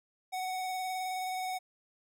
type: tone with vibrato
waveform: square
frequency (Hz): 744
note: F#5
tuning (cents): +9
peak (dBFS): -34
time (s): 0.32-1.59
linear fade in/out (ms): 20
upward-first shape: square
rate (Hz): 19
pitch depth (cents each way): 14
effects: none